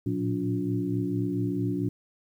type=tone cluster; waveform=sine; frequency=113 / 117.4 / 181.1 / 287.4 / 354.5 Hz; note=A2 / A#2 / F#3 / D4 / F4; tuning=+47 / +13 / -37 / -37 / +26 cents; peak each=-35 / -32 / -32 / -29 / -34 dBFS; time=0.06-1.89 s; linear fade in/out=5 ms; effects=10-bit